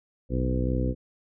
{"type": "harmonic tone with a mistuned harmonic", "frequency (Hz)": 63, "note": "B1", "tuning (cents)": 35, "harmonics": [1, 2, 3, 4, 5, 6, 7, 8], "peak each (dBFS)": [-27, -29, -34, -31, -34, -38, -40, -34], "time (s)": [0.29, 0.95], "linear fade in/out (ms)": 50, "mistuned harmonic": 1, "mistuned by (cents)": -69, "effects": []}